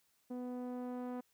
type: tone with low-pass filter sweep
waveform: sawtooth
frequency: 248.4 Hz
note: B3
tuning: 10 cents sharp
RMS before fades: -42 dBFS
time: 0.3-1.21 s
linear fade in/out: 10 ms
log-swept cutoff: 550 to 1000 Hz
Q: 0.86
effects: white hiss -75 dBFS RMS until 1.33 s